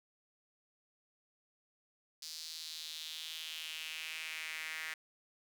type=tone with high-pass filter sweep; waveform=sawtooth; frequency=158.8 Hz; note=D#3; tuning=36 cents sharp; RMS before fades=-44 dBFS; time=2.22-4.94 s; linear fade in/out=5 ms; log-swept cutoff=4800 to 1900 Hz; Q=3.3; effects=none